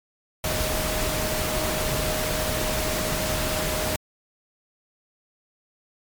sine tone in noise, 622.3 Hz, D#5, in tune, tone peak -30 dBFS, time 0.44-3.96 s, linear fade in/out 2 ms, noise pink, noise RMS -26 dBFS, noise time 0.44-3.96 s, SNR -7 dB, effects MP3 96 kbps

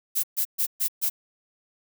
violet noise bursts, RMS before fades -24 dBFS, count 5, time 0.15-1.1 s, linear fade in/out 20 ms, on 86 ms, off 130 ms, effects none

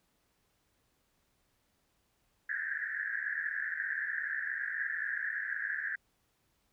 white band-pass noise, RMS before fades -36 dBFS, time 2.49-5.96 s, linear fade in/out 5 ms, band 1600 to 1800 Hz, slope 96 dB/octave, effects pink hiss -75 dBFS RMS until 6.72 s

